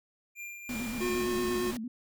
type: tone with tremolo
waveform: square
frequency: 2390 Hz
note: D7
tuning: 30 cents sharp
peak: -39 dBFS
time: 0.35-1.27 s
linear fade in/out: 50 ms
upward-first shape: triangle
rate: 3 Hz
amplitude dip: 50%
type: noise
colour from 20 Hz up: pink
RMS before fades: -41 dBFS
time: 0.69-1.77 s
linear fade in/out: 2 ms
type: tone with vibrato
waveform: sine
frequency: 233.1 Hz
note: A#3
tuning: in tune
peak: -34 dBFS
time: 0.69-1.88 s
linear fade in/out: 5 ms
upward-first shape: square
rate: 8.7 Hz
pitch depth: 99 cents each way
type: tone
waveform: square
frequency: 360.5 Hz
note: F#4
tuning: 45 cents flat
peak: -30 dBFS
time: 1-1.72 s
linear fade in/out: 20 ms
effects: none